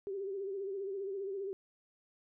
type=tone with vibrato; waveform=sine; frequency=392 Hz; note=G4; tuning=in tune; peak=-36 dBFS; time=0.07-1.53 s; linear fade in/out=0 ms; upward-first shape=sine; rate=15 Hz; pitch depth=62 cents each way; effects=none